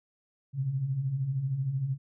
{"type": "beating tone pair", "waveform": "sine", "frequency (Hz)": [123.47, 136.47], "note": ["B2", "C#3"], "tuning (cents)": [0, -27], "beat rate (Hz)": 13, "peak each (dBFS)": [-36, -28], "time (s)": [0.53, 1.98], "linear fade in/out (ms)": 50, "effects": []}